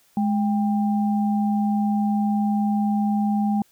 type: tone pair together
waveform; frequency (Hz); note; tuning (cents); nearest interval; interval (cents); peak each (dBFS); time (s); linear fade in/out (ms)
sine; 209.7 / 794; G#3 / G5; +17 / +22; octave + major seventh; 2305; -19 / -27; 0.17-3.62; 2
effects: white hiss -60 dBFS RMS until 3.71 s